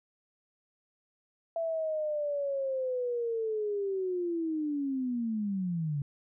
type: linear sweep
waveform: sine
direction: down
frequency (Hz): 668 to 138.59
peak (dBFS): -29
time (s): 1.56-6.02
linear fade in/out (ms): 2
effects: none